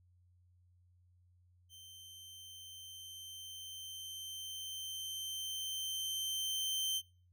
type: tone with level ramp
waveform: sawtooth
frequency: 3109 Hz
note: G7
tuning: 15 cents flat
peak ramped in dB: -50 to -30 dBFS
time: 1.69-7.02 s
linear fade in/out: 50 ms
effects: noise-tail reverb RT60 0.4 s tail -24 dB re dry + added 89 Hz sine -65 dBFS peak until 7.32 s